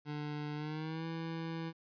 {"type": "tone with pitch glide", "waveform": "25% pulse", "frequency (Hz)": [148.7, 164.04], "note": ["D3", "E3"], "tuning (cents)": [22, -8], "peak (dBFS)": -34, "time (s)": [0.05, 1.73], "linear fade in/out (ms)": 50, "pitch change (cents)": 170, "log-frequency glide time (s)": [0.55, 1.06], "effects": ["resampled to 11025 Hz", "12-bit"]}